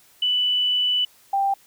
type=tone pair in turn; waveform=sine; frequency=2978 / 788.8 Hz; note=F#7 / G5; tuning=+11 / +11 cents; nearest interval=octave + major seventh; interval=2300 cents; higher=first; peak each=-18 dBFS; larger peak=neither; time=0.22-1.05 / 1.33-1.54 s; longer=first; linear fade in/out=5 ms; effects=white hiss -55 dBFS RMS until 1.66 s